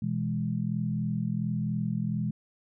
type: chord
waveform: sine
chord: E major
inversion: second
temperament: equal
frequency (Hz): 123.47 / 164.81 / 207.7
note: B2 / E3 / G#3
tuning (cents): 0 / 0 / 0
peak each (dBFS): -32 / -31 / -31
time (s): 0.02-2.31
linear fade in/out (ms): 5
effects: none